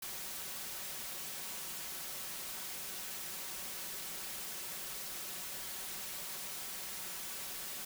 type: noise with comb filter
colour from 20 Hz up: white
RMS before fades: -43 dBFS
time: 0.02-7.85 s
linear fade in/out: 5 ms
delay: 5.3 ms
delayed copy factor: +0.5
effects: none